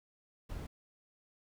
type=noise; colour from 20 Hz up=brown; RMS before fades=-42 dBFS; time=0.49-0.67 s; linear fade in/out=10 ms; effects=none